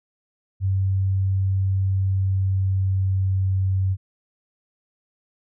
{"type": "tone with pitch glide", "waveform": "sine", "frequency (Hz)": [96, 95.12], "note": ["G2", "F#2"], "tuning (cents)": [-36, 48], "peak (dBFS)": -18, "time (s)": [0.6, 3.97], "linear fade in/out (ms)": 50, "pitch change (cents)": -16, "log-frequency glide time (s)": [1.82, 3.69], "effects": []}